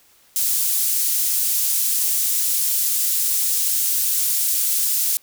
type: high-pass noise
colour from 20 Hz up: pink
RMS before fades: -20 dBFS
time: 0.36-5.17 s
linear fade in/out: 0 ms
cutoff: 8800 Hz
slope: 12 dB/octave
effects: white hiss -55 dBFS RMS until 5.22 s